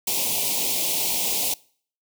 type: band-stop noise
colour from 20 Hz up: white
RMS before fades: -24 dBFS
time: 0.07-1.54 s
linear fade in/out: 5 ms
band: 950 to 2300 Hz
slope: 48 dB/octave
effects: noise-tail reverb RT60 0.5 s tail -23 dB re dry + high-pass 150 Hz 12 dB/octave